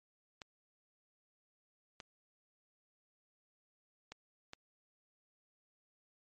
clicks, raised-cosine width 0.2 ms, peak -29 dBFS, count 4, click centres 0.418 / 2.002 / 4.12 / 4.534 s, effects MP3 32 kbps

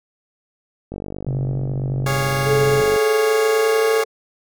click train, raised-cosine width 2 ms, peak -16 dBFS, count 101, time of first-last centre 0.92-2.961 s, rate 49 Hz
sine tone with tremolo, 132.6 Hz, C3, 23 cents sharp, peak -19 dBFS, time 1.27-2.81 s, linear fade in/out 0 ms, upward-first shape triangle, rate 1.7 Hz, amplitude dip 25%
15% pulse chord, Db major, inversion second, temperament equal with one note detuned, 410.8 / 554.4 / 698.5 Hz, Ab4 / Db5 / F5, -19 / 0 / 0 cents, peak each -18 / -17 / -23 dBFS, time 2.06-4.04 s, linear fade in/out 5 ms
sine tone with pitch glide, 430 to 444.9 Hz, A4 to A4, -40 to +19 cents, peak -15 dBFS, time 2.45-4.05 s, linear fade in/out 50 ms, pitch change +59 cents, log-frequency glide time 2.81-3.89 s
effects none

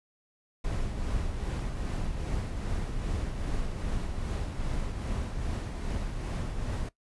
brown noise with tremolo, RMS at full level -30 dBFS, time 0.64-6.89 s, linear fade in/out 5 ms, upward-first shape triangle, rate 2.5 Hz, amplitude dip 45%, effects noise-tail reverb RT60 0.1 s tail -17 dB re dry + resampled to 24000 Hz

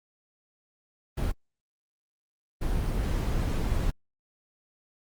brown noise bursts at uneven times, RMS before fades -27 dBFS, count 2, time 1.17-1.32 / 2.61-3.91 s, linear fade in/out 10 ms, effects Opus 24 kbps

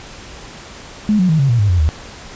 sine tone with pitch steps, 211.4 / 182.97 / 158.37 / 137.08 / 118.64 / 102.69 / 88.88 / 76.93 Hz, G#3 / F#3 / D#3 / C#3 / A#2 / G#2 / F2 / D#2, +31 / -19 / +31 / -19 / +31 / -19 / +31 / -19 cents, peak -10 dBFS, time 1.09-1.89 s, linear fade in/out 0 ms, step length 100 ms, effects pink hiss -35 dBFS RMS until 2.35 s + resampled to 16000 Hz

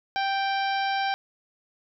harmonic tone with a mistuned harmonic, 784 Hz, G5, in tune, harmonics 1 / 2 / 3 / 4 / 5 / 6 / 7, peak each -25 / -31 / -35 / -37 / -39 / -41 / -42 dBFS, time 0.16-1.14 s, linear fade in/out 0 ms, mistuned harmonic 6, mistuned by +16 cents, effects none

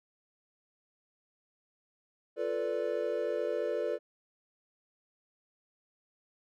triangle chord, B half-diminished seventh, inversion second, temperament equal with one note detuned, 349.2 / 440 / 493.9 / 582.9 Hz, F4 / A4 / B4 / D5, 0 / 0 / 0 / -13 cents, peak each -37 / -33 / -33 / -33 dBFS, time 2.36-3.99 s, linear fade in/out 50 ms, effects none

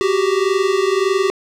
square tone pair together, 375 / 396.7 Hz, F#4 / G4, +23 / +21 cents, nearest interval minor second, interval 98 cents, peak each -18 dBFS, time 0.01-1.3 s, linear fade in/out 0 ms, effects low-pass 6000 Hz 12 dB/octave + 7-bit

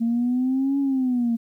sine exponential two-way sweep, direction up then down, 228.1 to 280.3 to 228.1 Hz, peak -18 dBFS, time 0-1.37 s, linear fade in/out 20 ms, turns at 0.79 s, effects tanh soft clip ceiling -15 dBFS + 10-bit

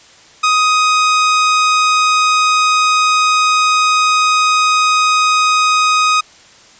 sawtooth tone, 1252 Hz, D#6, 10 cents sharp, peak -6 dBFS, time 0.43-6.21 s, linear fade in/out 10 ms, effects white hiss -43 dBFS RMS until 6.79 s + resampled to 16000 Hz

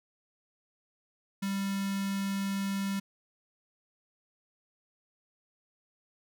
square tone with notch filter, 196.6 Hz, G3, 5 cents sharp, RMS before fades -32 dBFS, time 1.42-3 s, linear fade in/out 10 ms, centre 530 Hz, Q 0.65, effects none

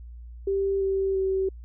sine tone with pitch steps, 392 / 387.3 / 382.6 Hz, G4 / G4 / G4, 0 / -21 / -42 cents, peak -22 dBFS, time 0.47-1.49 s, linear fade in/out 5 ms, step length 340 ms, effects added 59 Hz sine -39 dBFS peak until 1.64 s

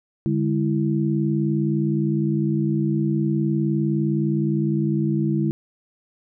sine tone cluster, 146.6 / 206.2 / 330.2 Hz, D3 / G#3 / E4, -3 / -12 / +3 cents, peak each -22 / -23 / -24 dBFS, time 0.26-5.51 s, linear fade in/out 0 ms, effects none

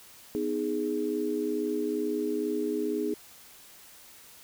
sine chord, G# minor, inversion first, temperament just, 249.2 / 311.5 / 415.3 Hz, B3 / D#4 / G#4, +16 / +2 / 0 cents, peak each -34 / -31 / -30 dBFS, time 0.35-3.14 s, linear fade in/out 0 ms, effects white hiss -52 dBFS RMS until 4.43 s

